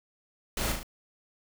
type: noise with echo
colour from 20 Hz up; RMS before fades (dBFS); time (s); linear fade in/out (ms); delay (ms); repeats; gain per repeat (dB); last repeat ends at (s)
pink; -31; 0.57-0.72; 2; 37; 3; -4; 0.831
effects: none